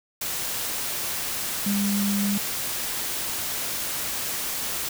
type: tone in noise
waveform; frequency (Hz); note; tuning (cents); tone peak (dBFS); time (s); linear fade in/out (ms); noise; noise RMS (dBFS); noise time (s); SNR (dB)
sine; 201.7; G3; +50; -22; 1.66-2.38; 5; white; -29; 0.21-4.89; +4
effects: none